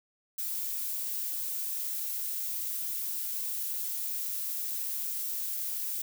violet noise, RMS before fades -34 dBFS, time 0.38-6.02 s, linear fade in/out 5 ms, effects none

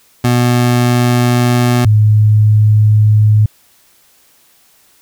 25% pulse / sine tone pair in turn, 122.1 / 106.64 Hz, B2 / G#2, -19 / +46 cents, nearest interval major second, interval 235 cents, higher first, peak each -5 dBFS, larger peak neither, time 0.24-1.85 / 1.85-3.46 s, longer neither, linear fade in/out 5 ms, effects white hiss -50 dBFS RMS until 5.01 s

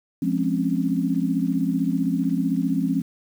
sine chord, Db major seventh, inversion first, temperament equal with one note detuned, 174.61 / 208.5 / 261.6 / 277.2 Hz, F3 / Ab3 / C4 / Db4, 0 / +7 / 0 / 0 cents, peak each -25 / -27 / -24 / -26 dBFS, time 0.22-3.02 s, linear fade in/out 5 ms, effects 8-bit

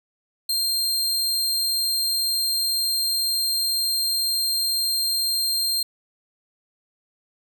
sawtooth tone, 4186 Hz, C8, in tune, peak -18 dBFS, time 0.49-5.83 s, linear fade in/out 5 ms, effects none

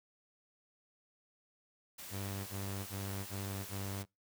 white noise, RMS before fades -48 dBFS, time 1.98-4.03 s, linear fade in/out 10 ms
sawtooth tone bursts, 98.1 Hz, G2, 2 cents sharp, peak -35 dBFS, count 5, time 2.1-4.058 s, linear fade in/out 50 ms, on 370 ms, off 27 ms
effects noise-tail reverb RT60 0.2 s tail -24 dB re dry

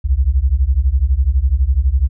sine beating tone pair, 60.1 / 72.1 Hz, B1 / D2, -46 / -31 cents, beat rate 12 Hz, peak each -14 dBFS, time 0.04-2.09 s, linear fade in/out 20 ms, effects none

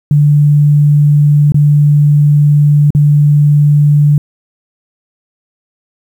sine tone with dropouts, 146.83 Hz, D3, in tune, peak -4 dBFS, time 0.11-4.18 s, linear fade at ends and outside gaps 2 ms, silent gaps 1.521-1.544 / 2.905-2.949 s, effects 7-bit

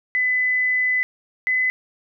sine tone pair in turn, 2007 / 2018 Hz, B6 / B6, +27 / +37 cents, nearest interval unison, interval 10 cents, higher second, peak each -17 dBFS, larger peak neither, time 0.15-1.03 / 1.47-1.7 s, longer first, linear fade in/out 0 ms, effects none

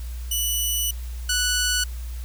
10% pulse tone pair in turn, 2960 / 1480 Hz, F#7 / F#6, 0 / 0 cents, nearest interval octave, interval 1200 cents, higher first, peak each -14 / -12 dBFS, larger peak second, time 0.31-0.91 / 1.29-1.84 s, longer first, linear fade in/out 5 ms, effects added 60 Hz sine -29 dBFS peak until 2.24 s + white hiss -47 dBFS RMS until 2.24 s

